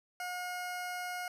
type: tone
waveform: 20% pulse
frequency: 720 Hz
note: F#5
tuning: 47 cents flat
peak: -32 dBFS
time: 0.2-1.28 s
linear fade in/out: 2 ms
effects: resampled to 32000 Hz